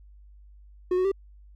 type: tone with pitch steps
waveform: triangle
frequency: 363.2 / 369.8 / 390.9 Hz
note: F#4 / F#4 / G4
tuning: -32 / -1 / -5 cents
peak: -19 dBFS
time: 0.91-1.117 s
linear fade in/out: 5 ms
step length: 69 ms
effects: added 50 Hz sine -48 dBFS peak until 1.55 s